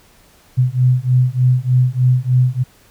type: beating tone pair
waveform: sine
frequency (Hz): 125 / 128.3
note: B2 / C3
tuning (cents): +21 / -34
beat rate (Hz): 3.3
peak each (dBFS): -14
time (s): 0.57-2.64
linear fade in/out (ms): 20
effects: pink hiss -50 dBFS RMS until 2.9 s

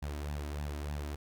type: tone with flanger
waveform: sawtooth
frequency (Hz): 73.42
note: D2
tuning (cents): 0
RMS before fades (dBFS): -38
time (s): 0.02-1.16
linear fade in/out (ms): 10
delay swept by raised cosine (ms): 1.1 to 3.2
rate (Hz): 3.3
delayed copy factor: +0.6
effects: none

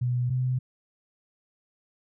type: tone pair in turn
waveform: sine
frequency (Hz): 123.47 / 127.38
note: B2 / C3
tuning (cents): 0 / -46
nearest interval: minor second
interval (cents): 54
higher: second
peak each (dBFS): -23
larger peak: neither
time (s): 0.01-0.3 / 0.3-0.59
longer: neither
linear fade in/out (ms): 10
effects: none

